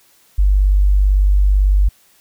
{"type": "tone", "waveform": "sine", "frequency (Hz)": 49, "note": "G1", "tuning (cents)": 0, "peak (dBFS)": -9, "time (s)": [0.38, 1.89], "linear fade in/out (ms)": 10, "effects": ["white hiss -53 dBFS RMS until 2.2 s"]}